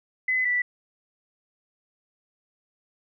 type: tone pair in turn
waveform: sine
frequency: 2023 / 1968.8 Hz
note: B6 / B6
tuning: +41 / -6 cents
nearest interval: unison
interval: 47 cents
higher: first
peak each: -21 dBFS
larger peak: neither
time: 0.28-0.45 / 0.45-0.62 s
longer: neither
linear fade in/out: 5 ms
effects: none